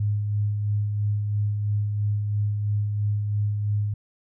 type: tone with tremolo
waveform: sine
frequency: 103.83 Hz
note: G#2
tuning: in tune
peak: -20 dBFS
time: 0-3.94 s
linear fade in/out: 5 ms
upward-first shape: sine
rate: 3 Hz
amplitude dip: 35%
effects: none